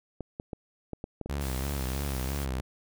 clicks, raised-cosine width 2 ms, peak -22 dBFS, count 7, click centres 0.207 / 0.399 / 0.532 / 0.933 / 1.041 / 1.213 / 1.26 s
sawtooth tone with vibrato, 67.5 Hz, C#2, 45 cents flat, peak -26 dBFS, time 1.29-2.61 s, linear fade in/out 10 ms, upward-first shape sine, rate 3 Hz, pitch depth 100 cents each way
white noise, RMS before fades -42 dBFS, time 1.4-2.46 s, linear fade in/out 20 ms
effects none

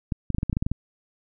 clicks, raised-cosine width 5 ms, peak -12 dBFS, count 11, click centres 0.122 / 0.303 / 0.347 / 0.384 / 0.431 / 0.497 / 0.529 / 0.569 / 0.625 / 0.665 / 0.716 s, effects none

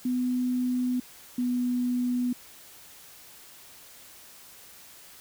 sine tone pair in turn, 250 / 246.8 Hz, B3 / B3, +21 / -1 cents, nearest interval unison, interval 22 cents, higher first, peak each -24 dBFS, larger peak neither, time 0.05-1 / 1.38-2.33 s, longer neither, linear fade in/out 5 ms, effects white hiss -50 dBFS RMS until 5.2 s

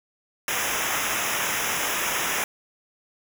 pink noise with comb filter, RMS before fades -26 dBFS, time 0.48-2.44 s, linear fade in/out 2 ms, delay 0.23 ms, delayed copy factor -0.95, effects none

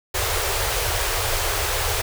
pink band-stop noise, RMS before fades -23 dBFS, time 0.14-2.02 s, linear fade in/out 10 ms, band 110 to 380 Hz, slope 48 dB/octave, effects none

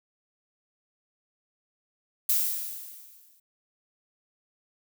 violet noise with exponential decay, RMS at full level -22 dBFS, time 2.29-3.4 s, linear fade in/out 5 ms, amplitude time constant 240 ms, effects none

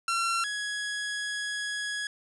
sawtooth tone pair in turn, 1361 / 1672 Hz, F6 / G#6, -45 / +11 cents, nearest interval major third, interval 356 cents, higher second, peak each -22 / -27 dBFS, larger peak first, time 0.08-0.44 / 0.44-2.07 s, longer second, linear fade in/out 2 ms, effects resampled to 24000 Hz + 10-bit

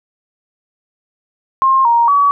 sine tone with pitch steps, 1064 / 937 / 1136 Hz, C6 / A#5 / C#6, +29 / +9 / +42 cents, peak -8 dBFS, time 1.62-2.31 s, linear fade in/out 0 ms, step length 230 ms, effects none

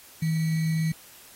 sine tone with sample-and-hold, 160.5 Hz, E3, 46 cents flat, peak -22 dBFS, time 0.22-0.92 s, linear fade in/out 5 ms, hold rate 2100 Hz, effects white hiss -50 dBFS RMS until 1.35 s + AAC 48 kbps

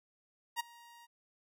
sawtooth tone with ADSR envelope, 942 Hz, A#5, 18 cents sharp, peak -27 dBFS, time 0.56-1.07 s, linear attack 38 ms, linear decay 14 ms, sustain -24 dB, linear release 27 ms, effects none

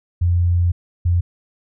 sine tone pair in turn, 87.31 / 87.31 Hz, F2 / F2, 0 / 0 cents, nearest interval unison, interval 0 cents, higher neither, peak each -13 dBFS, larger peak neither, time 0.21-0.72 / 1.05-1.21 s, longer first, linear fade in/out 10 ms, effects none

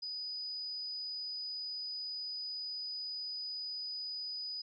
sine tone, 4969 Hz, D#8, 3 cents flat, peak -38 dBFS, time 0.02-4.62 s, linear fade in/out 10 ms, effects none

